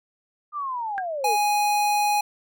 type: linear sweep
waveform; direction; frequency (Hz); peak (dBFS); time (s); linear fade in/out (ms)
sine; down; 1221 to 395.7; -26; 0.52-1.37; 50
type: tone with exponential decay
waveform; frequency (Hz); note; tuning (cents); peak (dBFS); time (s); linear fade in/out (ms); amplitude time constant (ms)
sine; 1611; G6; +47; -23; 0.98-1.06; 0; 16
type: tone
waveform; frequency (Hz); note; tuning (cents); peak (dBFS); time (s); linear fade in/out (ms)
square; 830; G#5; -1; -20; 1.24-2.21; 5
effects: none